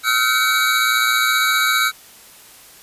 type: tone cluster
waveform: square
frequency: 1290 / 1408 / 1527 / 2258 / 3885 Hz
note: E6 / F6 / G6 / C#7 / B7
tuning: -38 / +14 / -46 / +31 / -29 cents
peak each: -22 dBFS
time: 0.03-1.92 s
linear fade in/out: 50 ms
effects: white hiss -44 dBFS RMS until 2.82 s + resampled to 32000 Hz